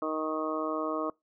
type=harmonic tone; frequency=156.4 Hz; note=D#3; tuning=9 cents sharp; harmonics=2 / 3 / 4 / 5 / 6 / 7 / 8; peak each=-34 / -36 / -35 / -46 / -47 / -36 / -38 dBFS; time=0.02-1.1 s; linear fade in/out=2 ms; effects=noise-tail reverb RT60 0.2 s tail -25 dB re dry